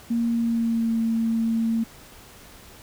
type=tone with pitch glide; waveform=sine; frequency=233.1 to 226.9 Hz; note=A#3 to A#3; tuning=0 to -47 cents; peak=-20 dBFS; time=0.1-1.84 s; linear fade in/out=10 ms; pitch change=-47 cents; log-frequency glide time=0.28-0.99 s; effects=pink hiss -47 dBFS RMS until 2.82 s